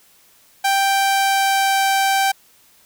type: tone with pitch glide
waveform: sawtooth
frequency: 785 to 780 Hz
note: G5 to G5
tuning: +2 to -9 cents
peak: -11 dBFS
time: 0.64-2.32 s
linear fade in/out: 10 ms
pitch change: -11 cents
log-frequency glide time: 0.77-1.84 s
effects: white hiss -53 dBFS RMS until 2.85 s